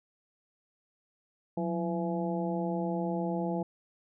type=harmonic tone with a mistuned harmonic; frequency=168.6 Hz; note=E3; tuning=39 cents sharp; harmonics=1 / 2 / 3 / 4 / 5; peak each=-32 / -35 / -37 / -38 / -39 dBFS; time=1.57-3.63 s; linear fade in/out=5 ms; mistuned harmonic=1; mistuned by=+110 cents; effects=none